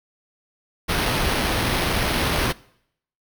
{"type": "noise with sample-and-hold", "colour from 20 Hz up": "pink", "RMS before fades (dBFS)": -22, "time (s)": [0.88, 2.53], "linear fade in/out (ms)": 20, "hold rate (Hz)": 7350, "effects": ["noise-tail reverb RT60 0.7 s tail -22 dB re dry"]}